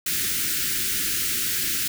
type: band-stop noise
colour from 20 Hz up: white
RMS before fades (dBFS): -25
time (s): 0.06-1.88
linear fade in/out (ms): 5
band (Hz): 400 to 1400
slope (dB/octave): 48
effects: none